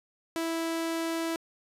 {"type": "tone", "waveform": "sawtooth", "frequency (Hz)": 329.2, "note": "E4", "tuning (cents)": -2, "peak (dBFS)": -25, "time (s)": [0.36, 1.36], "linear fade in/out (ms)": 0, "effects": ["resampled to 32000 Hz", "10-bit"]}